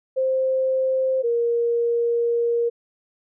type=tone pair in turn; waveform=sine; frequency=524 / 470.2 Hz; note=C5 / A#4; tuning=+2 / +15 cents; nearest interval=major second; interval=187 cents; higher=first; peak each=-18 dBFS; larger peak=neither; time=0.16-1.23 / 1.23-2.7 s; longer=second; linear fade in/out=20 ms; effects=none